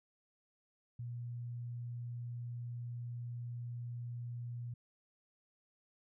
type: tone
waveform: sine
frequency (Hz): 120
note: B2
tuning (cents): -49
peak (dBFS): -40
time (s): 0.99-4.74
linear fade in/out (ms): 5
effects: none